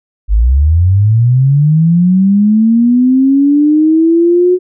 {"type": "linear sweep", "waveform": "sine", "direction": "up", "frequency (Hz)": [47.71, 367], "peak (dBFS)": -5, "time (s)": [0.28, 4.59], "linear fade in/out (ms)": 50, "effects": []}